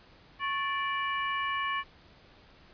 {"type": "harmonic tone with a mistuned harmonic", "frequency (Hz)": 584, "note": "D5", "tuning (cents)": -10, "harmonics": [2, 3, 4, 5], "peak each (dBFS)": [-31, -35, -37, -39], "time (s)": [0.39, 1.84], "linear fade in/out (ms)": 50, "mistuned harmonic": 2, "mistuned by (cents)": -100, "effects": ["pink hiss -57 dBFS RMS until 2.73 s", "resampled to 11025 Hz"]}